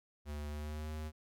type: tone with pitch glide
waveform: square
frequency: 74 to 77.28 Hz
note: D2 to D#2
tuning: +14 to -11 cents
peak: -40 dBFS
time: 0.25-1.12 s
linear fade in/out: 50 ms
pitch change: +75 cents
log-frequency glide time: 0.49-0.9 s
effects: none